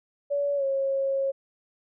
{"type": "tone with pitch glide", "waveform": "sine", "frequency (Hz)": [570, 543.9], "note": ["C#5", "C#5"], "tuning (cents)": [48, -33], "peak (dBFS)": -23, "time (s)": [0.3, 1.32], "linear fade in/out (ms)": 20, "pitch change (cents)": -81, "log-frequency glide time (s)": [0.56, 0.64], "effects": []}